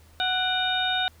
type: harmonic tone with a mistuned harmonic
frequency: 740 Hz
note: F#5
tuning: in tune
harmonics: 1 / 2 / 3 / 4 / 5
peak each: -28 / -28 / -37 / -34 / -26 dBFS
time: 0.2-1.08 s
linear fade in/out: 0 ms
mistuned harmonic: 3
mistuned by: +120 cents
effects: added 80 Hz sine -52 dBFS peak until 1.2 s + pink hiss -58 dBFS RMS until 1.2 s